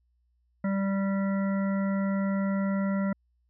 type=harmonic tone; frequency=195.7 Hz; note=G3; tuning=3 cents flat; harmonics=1 / 3 / 5 / 7 / 9 / 10; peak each=-25 / -35 / -43 / -40 / -52 / -43 dBFS; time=0.64-3.13 s; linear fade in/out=5 ms; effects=added 60 Hz sine -67 dBFS peak until 3.49 s